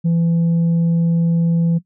sine tone, 167.7 Hz, E3, 30 cents sharp, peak -10 dBFS, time 0.04-1.79 s, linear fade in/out 20 ms, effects noise-tail reverb RT60 0.1 s tail -17 dB re dry + tanh soft clip ceiling -12 dBFS

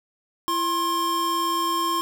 square tone pair together, 335.4 / 1064.8 Hz, E4 / C6, +30 / +30 cents, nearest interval octave + minor sixth, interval 2000 cents, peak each -30 / -23 dBFS, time 0.48-2.01 s, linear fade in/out 0 ms, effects none

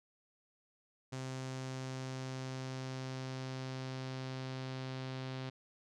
sawtooth tone with low-pass filter sweep, 130.81 Hz, C3, in tune, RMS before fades -42 dBFS, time 1.12-5.5 s, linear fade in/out 10 ms, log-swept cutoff 6900 to 4200 Hz, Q 1.8, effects none

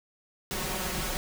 pink noise with comb filter, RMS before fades -32 dBFS, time 0.51-1.17 s, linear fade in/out 0 ms, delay 5.4 ms, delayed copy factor +0.95, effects none

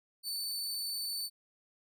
sawtooth tone, 4513 Hz, C#8, 30 cents sharp, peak -32 dBFS, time 0.23-1.3 s, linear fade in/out 50 ms, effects none

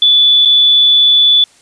sine tone with dropouts, 3464 Hz, A7, 28 cents flat, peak -5 dBFS, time 0.02-1.44 s, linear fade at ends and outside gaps 2 ms, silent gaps 0.451-0.456 s, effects white hiss -47 dBFS RMS until 1.61 s + resampled to 22050 Hz

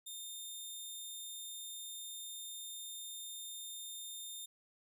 15% pulse tone, 3632 Hz, A#7, 46 cents flat, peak -37 dBFS, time 0.06-4.46 s, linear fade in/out 10 ms, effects none

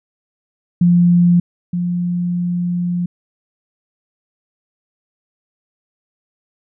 sine tone pair in turn, 174.61 / 175.93 Hz, F3 / F3, 0 / +13 cents, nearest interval unison, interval 13 cents, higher second, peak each -8 / -16 dBFS, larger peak first, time 0.81-1.4 / 1.73-3.06 s, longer second, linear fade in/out 5 ms, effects none

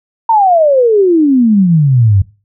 sine exponential sweep, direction down, 932.3 to 92.5 Hz, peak -5 dBFS, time 0.29-2.22 s, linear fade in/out 5 ms, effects noise-tail reverb RT60 0.3 s tail -19 dB re dry

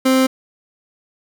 30% pulse tone, 261.6 Hz, C4, in tune, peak -9 dBFS, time 0.05-0.27 s, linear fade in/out 10 ms, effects none

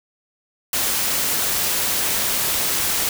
white noise, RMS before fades -21 dBFS, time 0.73-3.09 s, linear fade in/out 2 ms, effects none

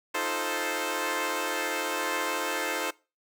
10% pulse chord, F dominant seventh, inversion third, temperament equal with one note detuned, 311.1 / 349.2 / 437 / 523.3 Hz, Eb4 / F4 / A4 / C5, 0 / 0 / -12 / 0 cents, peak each -27 / -27 / -25 / -24 dBFS, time 0.14-2.91 s, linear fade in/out 10 ms, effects noise-tail reverb RT60 0.3 s tail -22 dB re dry

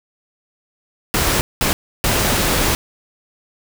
pink noise bursts at uneven times, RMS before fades -17 dBFS, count 3, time 1.14-1.41 / 1.61-1.73 / 2.04-2.75 s, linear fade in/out 0 ms, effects none

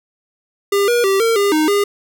square tone with pitch steps, 401 / 478.8 / 389.5 / 456.8 / 403.2 / 309.5 / 406.2 Hz, G4 / A#4 / G4 / A#4 / G4 / D#4 / G#4, +39 / +46 / -11 / -35 / +49 / -9 / -38 cents, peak -13 dBFS, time 0.72-1.84 s, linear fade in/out 5 ms, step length 160 ms, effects none

